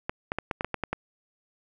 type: clicks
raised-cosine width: 0.5 ms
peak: -13 dBFS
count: 9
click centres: 0.095 / 0.319 / 0.386 / 0.512 / 0.609 / 0.646 / 0.743 / 0.837 / 0.93 s
effects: none